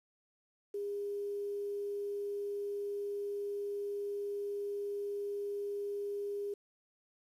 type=tone with quantisation; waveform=sine; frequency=405.9 Hz; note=G#4; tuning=40 cents flat; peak=-35 dBFS; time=0.74-6.54 s; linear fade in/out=5 ms; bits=10; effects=resampled to 32000 Hz